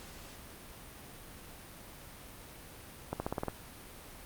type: accelerating click train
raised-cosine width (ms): 1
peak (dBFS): -19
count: 7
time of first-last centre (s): 3.13-3.483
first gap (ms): 70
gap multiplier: 0.93
effects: pink hiss -50 dBFS RMS until 4.25 s + Opus 48 kbps